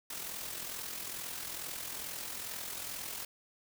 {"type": "noise with amplitude modulation", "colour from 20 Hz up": "white", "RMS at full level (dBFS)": -39, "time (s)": [0.1, 3.25], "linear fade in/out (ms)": 5, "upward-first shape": "sine", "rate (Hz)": 42.3, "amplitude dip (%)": 50, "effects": []}